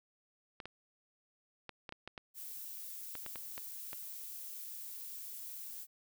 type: clicks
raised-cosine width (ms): 0.3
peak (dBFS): -28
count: 12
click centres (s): 0.602 / 0.656 / 1.693 / 1.892 / 1.924 / 2.076 / 2.178 / 3.153 / 3.263 / 3.358 / 3.579 / 3.931
type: noise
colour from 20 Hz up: violet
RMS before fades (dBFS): -46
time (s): 2.34-5.87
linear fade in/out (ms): 50
effects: none